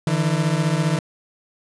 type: beating tone pair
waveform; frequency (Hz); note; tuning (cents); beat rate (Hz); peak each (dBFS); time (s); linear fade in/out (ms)
40% pulse; 150 / 165; D3 / E3; +37 / +2; 15; -20; 0.07-0.99; 2
effects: resampled to 24000 Hz